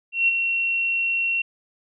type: tone with ADSR envelope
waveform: sine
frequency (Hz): 2728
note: F7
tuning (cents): -41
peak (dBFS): -14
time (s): 0.12-1.42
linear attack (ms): 160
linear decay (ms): 21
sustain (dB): -6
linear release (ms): 6
effects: none